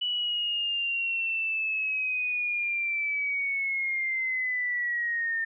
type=linear sweep; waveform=sine; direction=down; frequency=2960 to 1808 Hz; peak=-26 dBFS; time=0.01-5.45 s; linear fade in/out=10 ms; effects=none